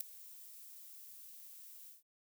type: noise with ADSR envelope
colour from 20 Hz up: violet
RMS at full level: -33 dBFS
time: 0-2.03 s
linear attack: 8 ms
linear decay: 3 ms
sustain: -21 dB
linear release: 150 ms
effects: none